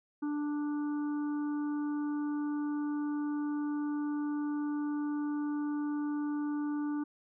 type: harmonic tone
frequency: 294.6 Hz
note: D4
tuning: 6 cents sharp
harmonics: 1 / 3 / 4 / 5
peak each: -31 / -47 / -49 / -51 dBFS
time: 0.22-7.04 s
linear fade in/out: 10 ms
effects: none